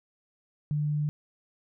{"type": "tone", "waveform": "sine", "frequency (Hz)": 148.9, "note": "D3", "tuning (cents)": 24, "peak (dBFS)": -25, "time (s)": [0.71, 1.09], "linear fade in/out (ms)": 0, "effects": []}